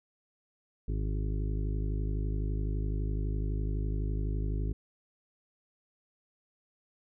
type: harmonic tone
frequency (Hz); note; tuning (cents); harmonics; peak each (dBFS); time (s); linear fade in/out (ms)
51.91; G#1; 0; 1 / 2 / 3 / 5 / 6 / 7 / 8; -30 / -36 / -40 / -44 / -46 / -47 / -48; 0.88-4.73; 5
effects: none